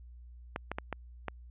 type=clicks; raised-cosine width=0.5 ms; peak=-19 dBFS; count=5; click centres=0.561 / 0.716 / 0.785 / 0.927 / 1.283 s; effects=added 60 Hz sine -48 dBFS peak until 1.5 s + resampled to 8000 Hz